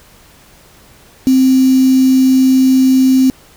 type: tone with quantisation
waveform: sine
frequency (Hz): 261.6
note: C4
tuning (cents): 0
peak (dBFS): -6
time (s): 1.27-3.3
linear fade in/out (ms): 0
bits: 4
effects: pink hiss -44 dBFS RMS until 3.56 s